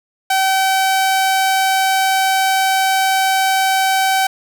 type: tone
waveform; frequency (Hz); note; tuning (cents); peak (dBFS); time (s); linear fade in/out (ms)
sawtooth; 767; G5; -38; -9; 0.3-4.27; 5
effects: none